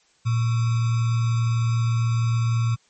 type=tone with sample-and-hold; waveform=sine; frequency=115.8 Hz; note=A#2; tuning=11 cents flat; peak=-18 dBFS; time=0.25-2.76 s; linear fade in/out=20 ms; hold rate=1225 Hz; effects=white hiss -61 dBFS RMS until 2.89 s + MP3 32 kbps